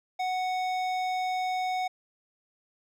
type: tone with hard clipping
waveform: sine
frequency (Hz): 740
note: F#5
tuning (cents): 0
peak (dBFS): -29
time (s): 0.19-1.88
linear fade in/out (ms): 10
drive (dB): 13
effects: none